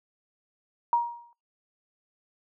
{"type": "tone with exponential decay", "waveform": "sine", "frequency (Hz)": 946, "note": "A#5", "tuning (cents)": 25, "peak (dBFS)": -17, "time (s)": [0.93, 1.33], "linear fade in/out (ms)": 1, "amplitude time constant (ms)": 86, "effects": ["noise-tail reverb RT60 0.3 s tail -26 dB re dry"]}